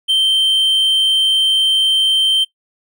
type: tone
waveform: triangle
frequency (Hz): 3124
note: G7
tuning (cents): -7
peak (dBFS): -9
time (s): 0.08-2.45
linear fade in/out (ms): 20
effects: noise-tail reverb RT60 0.1 s tail -20 dB re dry